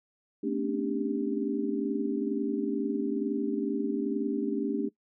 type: tone cluster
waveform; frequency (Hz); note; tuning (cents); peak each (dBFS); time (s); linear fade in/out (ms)
sine; 221.5 / 252.3 / 271.3 / 293.5 / 396.3; A3 / B3 / C#4 / D4 / G4; +12 / +37 / -37 / -1 / +19; -33 / -38 / -34 / -31 / -34; 0.43-4.89; 10
effects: noise-tail reverb RT60 0.1 s tail -20 dB re dry